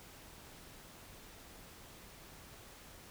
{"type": "silence", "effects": ["pink hiss -55 dBFS RMS until 3.1 s"]}